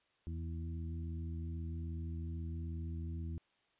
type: harmonic tone with a mistuned harmonic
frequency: 82.5 Hz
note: E2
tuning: 2 cents sharp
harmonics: 1 / 2 / 3 / 4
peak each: -39 / -47 / -51 / -53 dBFS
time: 0.27-3.38 s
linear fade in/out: 0 ms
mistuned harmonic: 3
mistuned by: -26 cents
effects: white hiss -75 dBFS RMS until 3.79 s + resampled to 8000 Hz